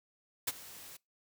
white noise with ADSR envelope, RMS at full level -30 dBFS, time 0.47-0.97 s, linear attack 11 ms, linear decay 31 ms, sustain -20 dB, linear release 7 ms, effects noise-tail reverb RT60 0.2 s tail -24 dB re dry

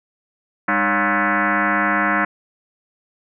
sine tone with frequency modulation, 202.4 Hz, G#3, 44 cents flat, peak -15 dBFS, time 0.68-2.25 s, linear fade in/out 5 ms, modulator 255 Hz, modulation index 7.1, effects none

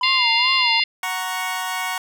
triangle tone with vibrato, 987 Hz, B5, 1 cent flat, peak -20 dBFS, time 0.01-0.8 s, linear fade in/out 2 ms, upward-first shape sine, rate 2.4 Hz, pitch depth 140 cents each way
harmonic tone, 698.5 Hz, F5, in tune, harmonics 3 / 4 / 5 / 6 / 7, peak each -21 / -20 / -25 / -23 / -26 dBFS, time 0.03-0.84 s, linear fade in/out 5 ms
20% pulse chord, F# major, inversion none, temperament equal, 740 / 932.3 / 1108.7 Hz, F#5 / A#5 / C#6, 0 / 0 / 0 cents, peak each -23 dBFS, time 1.03-1.98 s, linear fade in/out 2 ms
effects none

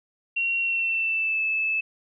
sine tone with pitch glide, 2740 to 2616 Hz, F7 to E7, -34 to -14 cents, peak -22 dBFS, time 0.36-1.81 s, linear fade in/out 10 ms, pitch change -80 cents, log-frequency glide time 0.6-1.42 s, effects none

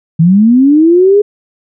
sine linear sweep, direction up, 155.56 to 420.1 Hz, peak -3 dBFS, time 0.19-1.22 s, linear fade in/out 10 ms, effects none

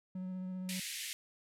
triangle tone with vibrato, 185 Hz, F#3, in tune, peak -36 dBFS, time 0.15-0.8 s, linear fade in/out 5 ms, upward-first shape sine, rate 15 Hz, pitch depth 14 cents each way
pink band-pass noise, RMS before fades -42 dBFS, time 0.69-1.13 s, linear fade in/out 0 ms, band 1900 to 13000 Hz, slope 48 dB/octave
effects none

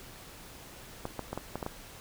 clicks, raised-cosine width 1 ms, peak -20 dBFS, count 7, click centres 1.054 / 1.193 / 1.33 / 1.376 / 1.556 / 1.628 / 1.664 s, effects pink hiss -49 dBFS RMS until 2 s

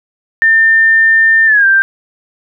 sine tone with pitch glide, 1800 to 1576.1 Hz, A6 to G6, +39 to +9 cents, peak -5 dBFS, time 0.42-1.82 s, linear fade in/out 0 ms, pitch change -230 cents, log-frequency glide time 1.46-1.66 s, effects none

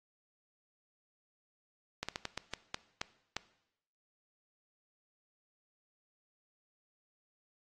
slowing click train, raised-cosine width 0.2 ms, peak -18 dBFS, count 9, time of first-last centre 2.03-3.366 s, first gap 56 ms, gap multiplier 1.3, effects noise-tail reverb RT60 0.8 s tail -18 dB re dry + AAC 32 kbps

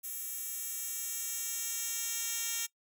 10% pulse tone with high-pass filter sweep, 462 Hz, A#4, 16 cents flat, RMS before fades -37 dBFS, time 0.03-2.67 s, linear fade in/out 20 ms, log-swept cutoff 11000 to 4800 Hz, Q 0.96, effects noise-tail reverb RT60 0.1 s tail -21 dB re dry

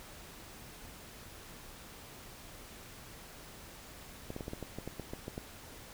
clicks, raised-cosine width 2 ms, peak -26 dBFS, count 12, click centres 4.304 / 4.364 / 4.408 / 4.481 / 4.534 / 4.627 / 4.786 / 4.876 / 4.997 / 5.135 / 5.281 / 5.379 s, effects pink hiss -51 dBFS RMS until 5.93 s

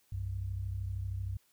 sine tone pair together, 63.4 / 96.38 Hz, B1 / G2, +46 / -29 cents, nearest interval perfect fifth, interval 725 cents, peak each -39 / -35 dBFS, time 0.12-1.37 s, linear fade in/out 5 ms, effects white hiss -70 dBFS RMS until 1.52 s

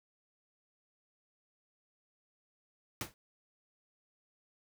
pink noise with exponential decay, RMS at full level -34 dBFS, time 3.01-3.14 s, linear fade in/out 1 ms, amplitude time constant 28 ms, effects none

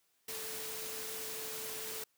sine tone in noise, 440 Hz, A4, in tune, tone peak -48 dBFS, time 0.28-2.04 s, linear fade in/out 5 ms, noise white, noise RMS -42 dBFS, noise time 0.28-2.04 s, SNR -9 dB, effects white hiss -75 dBFS RMS until 2.17 s + high-pass 100 Hz 12 dB/octave

